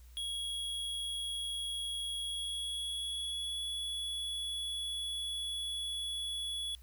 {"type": "tone with pitch glide", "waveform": "square", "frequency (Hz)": [3322, 3386], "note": ["G#7", "G#7"], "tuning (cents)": [0, 33], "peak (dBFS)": -36, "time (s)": [0.17, 6.75], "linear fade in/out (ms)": 0, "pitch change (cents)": 33, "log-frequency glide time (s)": [2.23, 3.61], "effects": ["added 60 Hz sine -52 dBFS peak until 6.82 s", "white hiss -66 dBFS RMS until 6.82 s"]}